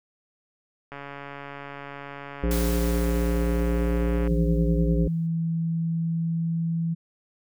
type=click train; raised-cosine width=0.5 ms; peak=-23 dBFS; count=474; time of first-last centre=0.92-4.275 s; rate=141 Hz
type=harmonic tone; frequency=58.27 Hz; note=A#1; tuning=in tune; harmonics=1 / 3 / 5 / 7 / 9; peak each=-23 / -28 / -30 / -31 / -33 dBFS; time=2.43-5.08 s; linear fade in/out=5 ms
type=noise with exponential decay; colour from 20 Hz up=white; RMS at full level=-33 dBFS; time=2.51-5.27 s; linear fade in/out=2 ms; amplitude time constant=600 ms
type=tone with pitch glide; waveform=sine; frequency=164.81 to 165.76 Hz; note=E3 to E3; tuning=0 to +10 cents; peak=-23 dBFS; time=4.3-6.95 s; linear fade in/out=20 ms; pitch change=+10 cents; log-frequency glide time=5.58-6.78 s
effects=none